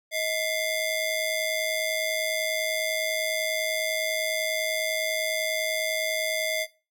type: ring-modulated tone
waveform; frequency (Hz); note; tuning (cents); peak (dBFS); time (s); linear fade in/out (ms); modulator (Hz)
sawtooth; 1376; F6; -26; -19; 0.11-6.67; 50; 743
effects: noise-tail reverb RT60 0.3 s tail -17 dB re dry